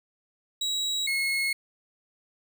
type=tone pair in turn; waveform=35% pulse; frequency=3868 / 2171 Hz; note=B7 / C#7; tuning=-37 / -37 cents; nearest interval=minor seventh; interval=1000 cents; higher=first; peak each=-24 / -23 dBFS; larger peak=second; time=0.61-1.07 / 1.07-1.53 s; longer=neither; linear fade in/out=5 ms; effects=none